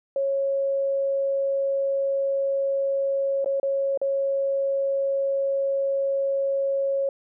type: tone with dropouts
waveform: sine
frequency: 549 Hz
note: C#5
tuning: 17 cents flat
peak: -21 dBFS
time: 0.16-7.09 s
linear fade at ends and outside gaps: 2 ms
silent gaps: 3.445-3.459 / 3.599-3.63 / 3.975-4.015 s
effects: none